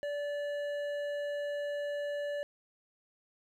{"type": "tone with hard clipping", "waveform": "triangle", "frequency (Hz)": 580, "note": "D5", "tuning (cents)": -22, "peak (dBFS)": -35, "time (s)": [0.03, 2.43], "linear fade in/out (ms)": 0, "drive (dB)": 13, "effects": []}